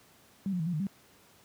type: tone with pitch steps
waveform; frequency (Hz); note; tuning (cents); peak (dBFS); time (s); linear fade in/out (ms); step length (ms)
sine; 195.5 / 178.8 / 159.5 / 176.9 / 152.6 / 196.2; G3 / F3 / D#3 / F3 / D#3 / G3; -4 / +41 / +43 / +23 / -33 / +2; -28; 0.46-0.868; 0; 68
effects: pink hiss -60 dBFS RMS until 1.44 s + high-pass 100 Hz 12 dB/octave